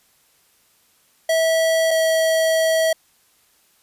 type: tone pair in turn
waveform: square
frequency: 650 / 645.9 Hz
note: E5 / E5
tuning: -24 / -35 cents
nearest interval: unison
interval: 11 cents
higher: first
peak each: -16 dBFS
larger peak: neither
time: 1.29-1.91 / 1.91-2.93 s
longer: second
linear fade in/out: 5 ms
effects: white hiss -59 dBFS RMS until 3.82 s + resampled to 32000 Hz